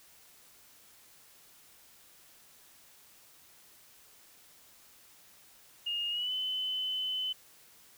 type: tone with pitch glide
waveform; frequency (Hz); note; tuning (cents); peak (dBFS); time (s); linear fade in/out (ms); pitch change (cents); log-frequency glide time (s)
sine; 2843 to 3030; F7 to F#7; +30 to +40; -31; 5.86-7.33; 10; +110; 6.1-6.33
effects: white hiss -59 dBFS RMS until 7.97 s